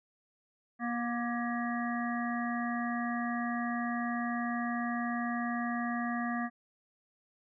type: harmonic tone with a mistuned harmonic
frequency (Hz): 238.4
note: A#3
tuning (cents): +39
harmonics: 1 / 3 / 5 / 7 / 8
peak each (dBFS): -33 / -38 / -40 / -41 / -42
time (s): 0.79-6.5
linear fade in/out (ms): 50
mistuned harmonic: 5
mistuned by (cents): -24
effects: none